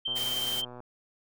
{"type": "tone with tremolo", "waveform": "sine", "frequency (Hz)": 3130, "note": "G7", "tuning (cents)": -3, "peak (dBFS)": -27, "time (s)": [0.05, 0.65], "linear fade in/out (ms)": 10, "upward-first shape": "sine", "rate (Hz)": 19, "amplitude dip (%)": 40}
{"type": "click train", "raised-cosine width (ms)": 1, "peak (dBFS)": -31, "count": 90, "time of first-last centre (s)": [0.08, 0.804], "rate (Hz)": 123}
{"type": "noise", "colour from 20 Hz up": "white", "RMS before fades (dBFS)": -37, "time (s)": [0.15, 0.62], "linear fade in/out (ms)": 20}
{"effects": []}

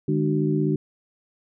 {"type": "tone cluster", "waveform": "sine", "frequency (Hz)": [152.4, 208.3, 300.2, 376.6], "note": ["D#3", "G#3", "D4", "F#4"], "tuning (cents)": [-36, 5, 38, 31], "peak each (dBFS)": [-23, -27, -25, -26], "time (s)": [0.08, 0.76], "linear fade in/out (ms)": 5, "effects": []}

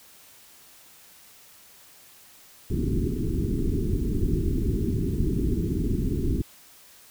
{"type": "low-pass noise", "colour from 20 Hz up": "pink", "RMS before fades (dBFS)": -25, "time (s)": [2.7, 6.42], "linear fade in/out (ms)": 10, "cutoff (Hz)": 410, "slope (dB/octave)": 96, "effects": ["white hiss -52 dBFS RMS until 7.1 s"]}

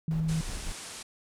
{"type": "tone", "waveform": "sine", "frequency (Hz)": 160, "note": "D#3", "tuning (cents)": 49, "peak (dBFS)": -26, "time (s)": [0.08, 0.41], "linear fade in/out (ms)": 2}
{"type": "noise with tremolo", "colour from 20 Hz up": "brown", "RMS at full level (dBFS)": -36, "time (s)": [0.11, 0.72], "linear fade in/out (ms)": 0, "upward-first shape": "square", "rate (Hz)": 5.4, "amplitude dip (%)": 35}
{"type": "low-pass noise", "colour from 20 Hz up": "white", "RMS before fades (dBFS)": -43, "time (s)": [0.28, 1.03], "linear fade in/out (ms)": 10, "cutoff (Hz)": 10000, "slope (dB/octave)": 48}
{"effects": []}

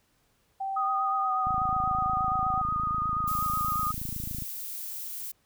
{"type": "tone with pitch glide", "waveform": "sine", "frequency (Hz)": [777, 757.5], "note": ["G5", "F#5"], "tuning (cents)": [-16, 40], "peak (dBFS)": -29, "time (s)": [0.6, 2.62], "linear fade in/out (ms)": 10, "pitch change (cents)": -44, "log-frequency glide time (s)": [1.23, 1.29]}
{"type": "tone with vibrato", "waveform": "sine", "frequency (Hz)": 1240, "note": "D#6", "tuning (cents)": -6, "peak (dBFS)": -26, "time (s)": [0.76, 3.92], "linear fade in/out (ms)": 10, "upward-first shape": "sine", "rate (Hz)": 8.3, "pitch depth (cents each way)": 29}
{"type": "click train", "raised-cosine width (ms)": 5, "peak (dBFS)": -25, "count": 81, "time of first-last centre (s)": [1.47, 4.422], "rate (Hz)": 27.1}
{"type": "noise", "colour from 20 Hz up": "violet", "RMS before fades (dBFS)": -37, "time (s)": [3.27, 5.32], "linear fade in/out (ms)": 10}
{"effects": ["pink hiss -69 dBFS RMS until 5.45 s"]}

